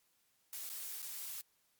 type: noise with dropouts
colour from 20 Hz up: blue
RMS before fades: -44 dBFS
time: 0.53-1.41 s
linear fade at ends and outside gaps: 0 ms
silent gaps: 0.692-0.699 / 1.019-1.027 s
effects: white hiss -75 dBFS RMS until 1.79 s + MP3 96 kbps